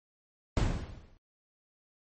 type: noise with exponential decay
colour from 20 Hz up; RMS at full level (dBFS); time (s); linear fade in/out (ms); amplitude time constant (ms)
brown; -22; 0.57-1.17; 0; 130
effects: MP3 32 kbps